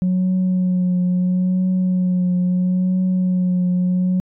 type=tone with vibrato; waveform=sine; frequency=182.5 Hz; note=F#3; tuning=24 cents flat; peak=-13 dBFS; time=0.02-4.2 s; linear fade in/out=0 ms; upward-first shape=triangle; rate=0.75 Hz; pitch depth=29 cents each way; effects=tanh soft clip ceiling -13 dBFS